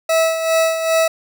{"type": "tone with tremolo", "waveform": "40% pulse", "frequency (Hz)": 650, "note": "E5", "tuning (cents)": -24, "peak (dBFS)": -11, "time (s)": [0.09, 1.08], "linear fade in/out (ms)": 5, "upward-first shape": "sine", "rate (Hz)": 2.5, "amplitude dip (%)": 60, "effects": []}